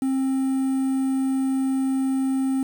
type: tone with quantisation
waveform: triangle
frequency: 265.8 Hz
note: C4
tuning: 27 cents sharp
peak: -18 dBFS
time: 0.02-2.63 s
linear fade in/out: 2 ms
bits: 7
effects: none